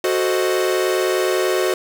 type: chord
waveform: 45% pulse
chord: F# diminished seventh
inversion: none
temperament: equal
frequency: 370 / 440 / 523.3 / 622.3 Hz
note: F#4 / A4 / C5 / Eb5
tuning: 0 / 0 / 0 / 0 cents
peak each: -19 / -25 / -24 / -25 dBFS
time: 0.04-1.74 s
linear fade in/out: 2 ms
effects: none